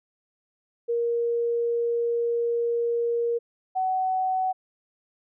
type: tone pair in turn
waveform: sine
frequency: 470 / 750.6 Hz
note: A#4 / F#5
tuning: +14 / +25 cents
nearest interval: minor sixth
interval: 811 cents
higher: second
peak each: -22 dBFS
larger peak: neither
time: 0.88-3.39 / 3.75-4.53 s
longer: first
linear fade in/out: 20 ms
effects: none